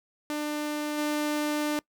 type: tone with level steps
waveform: sawtooth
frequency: 298.6 Hz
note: D4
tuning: 29 cents sharp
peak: -25 / -22 dBFS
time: 0.3-1.79 s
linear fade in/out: 0 ms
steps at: 0.97 s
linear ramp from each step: 20 ms
effects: noise-tail reverb RT60 0.1 s tail -23 dB re dry